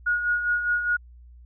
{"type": "tone with tremolo", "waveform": "sine", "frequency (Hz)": 1445, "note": "F#6", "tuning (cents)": -41, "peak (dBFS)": -19, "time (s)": [0.06, 0.97], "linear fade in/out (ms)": 10, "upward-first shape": "sine", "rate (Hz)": 4.9, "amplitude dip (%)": 55, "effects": ["added 60 Hz sine -45 dBFS peak until 1.45 s"]}